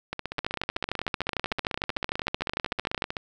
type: two click trains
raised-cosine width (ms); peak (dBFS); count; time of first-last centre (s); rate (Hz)
0.3; -10 / -14; 36 / 49; 0.39-3.022 / 0.13-3.168; 13.3 / 15.8
effects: none